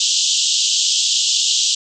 pink band-pass noise, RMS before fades -17 dBFS, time 0-1.75 s, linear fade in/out 5 ms, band 2900 to 7700 Hz, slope 96 dB/octave, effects none

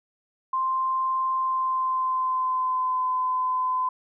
sine tone with pitch glide, 1046.5 to 1019.6 Hz, C6 to C6, 0 to -45 cents, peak -22 dBFS, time 0.53-3.89 s, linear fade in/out 5 ms, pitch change -45 cents, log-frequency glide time 1.35-3.07 s, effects none

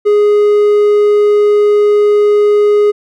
triangle tone, 415.3 Hz, G#4, in tune, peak -4 dBFS, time 0.05-2.92 s, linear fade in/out 20 ms, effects none

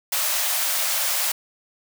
white high-pass noise, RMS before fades -23 dBFS, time 0.12-1.32 s, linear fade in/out 5 ms, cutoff 530 Hz, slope 96 dB/octave, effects none

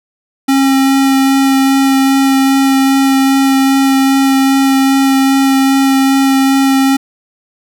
square tone with vibrato, 270 Hz, C#4, 45 cents flat, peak -8 dBFS, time 0.48-6.97 s, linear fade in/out 10 ms, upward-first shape sine, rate 2.5 Hz, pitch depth 10 cents each way, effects none

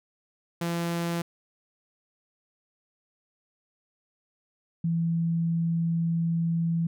sawtooth / sine tone pair in turn, 170.1 / 166.7 Hz, F3 / E3, -45 / +20 cents, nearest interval unison, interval 35 cents, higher first, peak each -23 dBFS, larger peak neither, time 0.61-1.22 / 4.84-6.87 s, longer second, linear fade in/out 5 ms, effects none

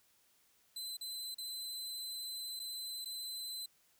sawtooth tone with dropouts, 4044 Hz, B7, 40 cents sharp, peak -38 dBFS, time 0.76-3.66 s, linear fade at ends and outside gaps 5 ms, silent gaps 0.97-1.01 / 1.345-1.382 / 2.594-2.598 / 3.047-3.056 s, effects white hiss -71 dBFS RMS until 3.99 s

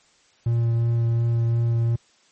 triangle tone with vibrato, 116.6 Hz, A#2, 1 cent sharp, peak -16 dBFS, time 0.46-1.96 s, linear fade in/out 5 ms, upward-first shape sine, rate 2.8 Hz, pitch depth 10 cents each way, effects white hiss -59 dBFS RMS until 2.31 s + MP3 32 kbps

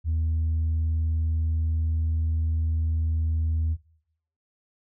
sine tone, 80.1 Hz, E2, 49 cents flat, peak -20 dBFS, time 0.04-3.77 s, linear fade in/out 50 ms, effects noise-tail reverb RT60 0.7 s tail -22 dB re dry + tanh soft clip ceiling -20 dBFS

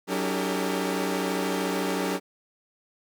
sawtooth tone cluster, 187.1 / 284.6 / 317.7 / 400.3 / 454 Hz, F#3 / C#4 / D#4 / G4 / A#4, +20 / +46 / +36 / +36 / -46 cents, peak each -27 / -27 / -31 / -28 / -29 dBFS, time 0.07-2.2 s, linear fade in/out 50 ms, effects none

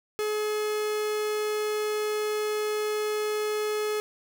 45% pulse tone, 424.6 Hz, G#4, 38 cents sharp, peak -26 dBFS, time 0.19-4 s, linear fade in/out 0 ms, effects none

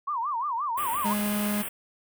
sine tone with vibrato, 1046 Hz, C6, 1 cent flat, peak -26 dBFS, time 0.07-1.14 s, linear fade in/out 10 ms, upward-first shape sine, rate 5.7 Hz, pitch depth 250 cents each way
white band-stop noise, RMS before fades -34 dBFS, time 0.77-1.69 s, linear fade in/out 10 ms, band 3300 to 8100 Hz, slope 96 dB/octave
45% pulse tone, 207.7 Hz, G#3, in tune, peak -26 dBFS, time 1.04-1.63 s, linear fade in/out 20 ms
effects none

